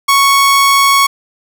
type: tone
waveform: sawtooth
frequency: 1108.7 Hz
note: C#6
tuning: in tune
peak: -3 dBFS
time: 0.08-1.07 s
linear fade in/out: 10 ms
effects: none